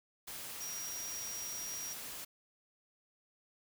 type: tone in noise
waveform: sine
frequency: 5710 Hz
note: F8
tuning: 37 cents sharp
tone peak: -41 dBFS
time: 0.6-1.94 s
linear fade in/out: 10 ms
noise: white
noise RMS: -45 dBFS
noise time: 0.27-2.25 s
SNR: +1 dB
effects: none